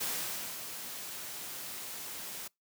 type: noise with ADSR envelope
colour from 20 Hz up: white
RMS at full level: -34 dBFS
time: 0-2.48 s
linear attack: 13 ms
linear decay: 550 ms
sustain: -8 dB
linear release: 9 ms
effects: noise-tail reverb RT60 0.2 s tail -26 dB re dry + high-pass 100 Hz 12 dB/octave